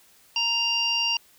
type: harmonic tone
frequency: 932.3 Hz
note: A#5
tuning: in tune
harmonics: 1 / 3 / 5 / 6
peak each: -33 / -23 / -30 / -31 dBFS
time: 0.36-1.17 s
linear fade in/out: 2 ms
effects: white hiss -57 dBFS RMS until 1.38 s